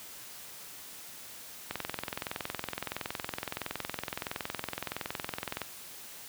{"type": "click train", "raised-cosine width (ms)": 0.3, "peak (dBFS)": -17, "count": 85, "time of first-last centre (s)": [1.71, 5.617], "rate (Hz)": 21.5, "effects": ["white hiss -47 dBFS RMS until 6.28 s", "high-pass 60 Hz 12 dB/octave"]}